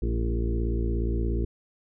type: harmonic tone with a mistuned harmonic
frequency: 57 Hz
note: A#1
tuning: 38 cents flat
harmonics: 1 / 2 / 3 / 4 / 5 / 6 / 7 / 8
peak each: -25 / -32 / -42 / -35 / -44 / -34 / -37 / -41 dBFS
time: 0.02-1.45 s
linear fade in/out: 5 ms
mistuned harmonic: 6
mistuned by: -25 cents
effects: none